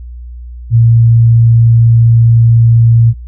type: tone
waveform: sine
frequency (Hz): 115.7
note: A#2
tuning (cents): -13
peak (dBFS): -3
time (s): 0.7-3.14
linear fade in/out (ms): 50
effects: noise-tail reverb RT60 0.1 s tail -26 dB re dry + added 60 Hz sine -24 dBFS peak until 3.27 s